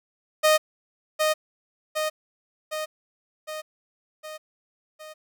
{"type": "tone with echo", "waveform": "sawtooth", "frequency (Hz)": 619, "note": "D#5", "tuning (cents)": -9, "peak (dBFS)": -12, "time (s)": [0.43, 0.58], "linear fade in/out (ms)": 20, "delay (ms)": 760, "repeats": 6, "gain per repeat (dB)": -4, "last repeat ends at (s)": 5.14, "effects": []}